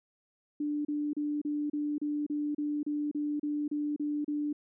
sine tone bursts, 295.3 Hz, D4, 10 cents sharp, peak -29 dBFS, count 14, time 0.6-4.529 s, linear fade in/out 5 ms, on 250 ms, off 33 ms, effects none

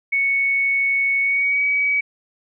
sine tone with pitch glide, 2217 to 2271 Hz, C#7 to C#7, 0 to +41 cents, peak -16 dBFS, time 0.12-2.01 s, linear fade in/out 10 ms, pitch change +41 cents, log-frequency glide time 1.21-1.64 s, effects none

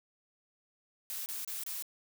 blue noise bursts, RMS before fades -39 dBFS, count 4, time 1.1-1.824 s, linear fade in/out 0 ms, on 160 ms, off 28 ms, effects none

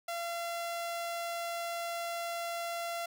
sawtooth tone, 683 Hz, F5, 39 cents flat, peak -31 dBFS, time 0.08-3.06 s, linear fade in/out 5 ms, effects none

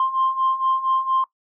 sine beating tone pair, 1050 / 1054.3 Hz, C6 / C6, +6 / +13 cents, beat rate 4.3 Hz, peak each -23 / -19 dBFS, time 0-1.24 s, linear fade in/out 2 ms, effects noise-tail reverb RT60 0.1 s tail -19 dB re dry + tanh soft clip ceiling -12 dBFS

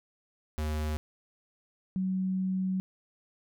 square / sine tone pair in turn, 76.6 / 187.74 Hz, D#2 / F#3, -27 / +25 cents, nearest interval octave + major third, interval 1552 cents, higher second, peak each -30 / -27 dBFS, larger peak second, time 0.58-0.97 / 1.96-2.8 s, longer second, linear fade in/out 0 ms, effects none

